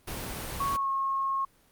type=noise; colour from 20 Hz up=pink; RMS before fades=-36 dBFS; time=0.07-0.77 s; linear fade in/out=10 ms
type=tone with pitch glide; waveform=sine; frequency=1108.7 to 1084 Hz; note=C#6 to C#6; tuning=0 to -39 cents; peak=-26 dBFS; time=0.6-1.45 s; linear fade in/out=5 ms; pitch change=-39 cents; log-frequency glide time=0.73-0.89 s
effects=pink hiss -63 dBFS RMS until 1.71 s + Opus 32 kbps